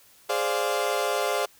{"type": "chord", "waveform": "30% pulse", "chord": "D half-diminished seventh", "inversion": "second", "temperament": "equal", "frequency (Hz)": [415.3, 523.3, 587.3, 698.5], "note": ["Ab4", "C5", "D5", "F5"], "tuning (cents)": [0, 0, 0, 0], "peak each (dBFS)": -27, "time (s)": [0.29, 1.46], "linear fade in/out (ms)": 10, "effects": ["white hiss -56 dBFS RMS until 1.59 s"]}